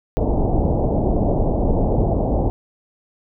pink low-pass noise, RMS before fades -18 dBFS, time 0.17-2.5 s, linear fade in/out 0 ms, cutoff 800 Hz, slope 48 dB/octave, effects none

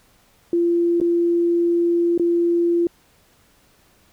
sine tone with dropouts, 342.9 Hz, F4, 32 cents flat, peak -15 dBFS, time 0.53-2.87 s, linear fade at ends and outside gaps 2 ms, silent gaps 1.002-1.013 / 2.178-2.196 s, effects pink hiss -57 dBFS RMS until 4.12 s

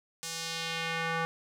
square tone with band-pass filter sweep, 164.81 Hz, E3, in tune, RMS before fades -34 dBFS, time 0.23-1.25 s, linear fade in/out 0 ms, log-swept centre 7100 to 1300 Hz, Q 1.2, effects none

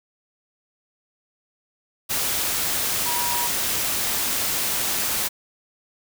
sine tone in noise, 960 Hz, B5, 49 cents flat, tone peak -27 dBFS, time 3.05-3.48 s, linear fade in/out 20 ms, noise white, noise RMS -24 dBFS, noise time 2.09-5.29 s, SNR -6 dB, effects none

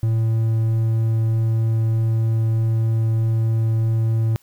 triangle tone, 112.3 Hz, A2, 36 cents sharp, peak -14 dBFS, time 0.03-4.36 s, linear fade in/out 0 ms, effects white hiss -57 dBFS RMS until 4.42 s

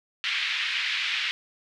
pink band-pass noise, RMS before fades -28 dBFS, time 0.24-1.31 s, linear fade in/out 0 ms, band 1900 to 3700 Hz, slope 24 dB/octave, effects none

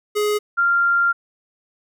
square / sine tone pair in turn, 418.6 / 1389.8 Hz, G#4 / F6, +14 / -9 cents, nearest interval octave + major sixth, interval 2077 cents, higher second, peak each -18 / -14 dBFS, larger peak second, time 0.15-0.39 / 0.57-1.13 s, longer second, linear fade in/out 20 ms, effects none

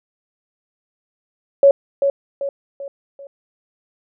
sine tone with echo, 557 Hz, C#5, 8 cents sharp, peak -6 dBFS, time 1.63-1.71 s, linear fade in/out 2 ms, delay 390 ms, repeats 4, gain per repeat -7 dB, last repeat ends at 3.27 s, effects none

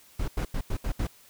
brown noise bursts at uneven times, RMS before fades -28 dBFS, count 6, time 0.19-0.28 / 0.37-0.45 / 0.54-0.61 / 0.7-0.77 / 0.84-0.92 / 0.99-1.07 s, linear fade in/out 5 ms, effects white hiss -56 dBFS RMS until 1.29 s

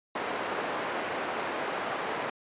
pink band-pass noise, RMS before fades -33 dBFS, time 0.15-2.3 s, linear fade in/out 5 ms, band 410 to 1900 Hz, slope 12 dB/octave, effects resampled to 8000 Hz

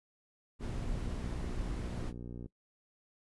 brown noise, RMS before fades -38 dBFS, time 0.59-2.13 s, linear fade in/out 50 ms
click train, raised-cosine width 3 ms, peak -32 dBFS, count 112, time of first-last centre 0.61-2.46 s, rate 60 Hz
effects noise-tail reverb RT60 0.1 s tail -21 dB re dry + resampled to 24000 Hz

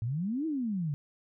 sine exponential two-way sweep, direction up then down, 106.3 to 329.6 to 138.3 Hz, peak -29 dBFS, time 0.02-0.94 s, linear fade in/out 0 ms, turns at 0.46 s, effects none

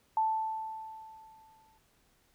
sine tone with exponential decay, 880 Hz, A5, in tune, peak -24 dBFS, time 0.17-1.78 s, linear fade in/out 2 ms, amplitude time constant 350 ms, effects pink hiss -69 dBFS RMS until 2.34 s

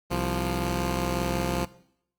10% pulse tone pair together, 65.41 / 174.62 Hz, C2 / F3, 0 / 0 cents, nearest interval octave + perfect fourth, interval 1700 cents, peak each -20 dBFS, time 0.1-1.66 s, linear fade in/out 20 ms, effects noise-tail reverb RT60 0.7 s tail -19 dB re dry + Opus 24 kbps

